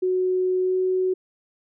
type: tone with pitch glide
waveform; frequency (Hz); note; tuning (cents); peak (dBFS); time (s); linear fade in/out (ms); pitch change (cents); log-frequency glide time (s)
sine; 369 to 371.6; F#4 to F#4; -5 to +7; -19; 0.02-1.14; 10; +12; 0.61-0.76
effects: none